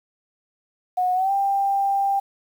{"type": "tone with pitch glide", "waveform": "sine", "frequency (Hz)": [730, 791.5], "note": ["F#5", "G5"], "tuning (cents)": [-24, 17], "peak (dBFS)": -18, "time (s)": [0.97, 2.2], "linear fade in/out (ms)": 10, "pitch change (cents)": 141, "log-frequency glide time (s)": [1.14, 1.32], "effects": ["8-bit"]}